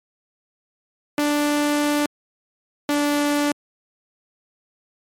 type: tone pair in turn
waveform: sawtooth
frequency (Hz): 293.7 / 291.3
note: D4 / D4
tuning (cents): 0 / -14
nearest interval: unison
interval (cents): 14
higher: first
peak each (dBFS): -14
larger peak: neither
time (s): 1.18-2.06 / 2.89-3.52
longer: first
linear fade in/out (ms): 2
effects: MP3 64 kbps